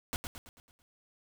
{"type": "noise with echo", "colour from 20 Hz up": "pink", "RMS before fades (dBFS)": -34, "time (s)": [0.13, 0.16], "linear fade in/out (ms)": 0, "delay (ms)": 110, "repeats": 6, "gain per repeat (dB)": -6, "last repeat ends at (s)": 0.82, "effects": []}